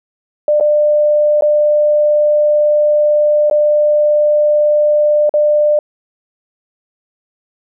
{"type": "tone with dropouts", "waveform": "sine", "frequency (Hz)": 597, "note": "D5", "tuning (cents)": 28, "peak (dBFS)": -8, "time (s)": [0.48, 5.79], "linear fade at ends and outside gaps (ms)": 2, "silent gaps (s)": [[0.6, 0.608], [1.41, 1.422], [3.499, 3.511], [5.294, 5.339]], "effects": []}